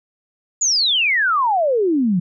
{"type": "exponential sweep", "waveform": "sine", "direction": "down", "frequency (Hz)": [7040, 167.7], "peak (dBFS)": -14, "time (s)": [0.61, 2.2], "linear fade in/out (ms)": 10, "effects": []}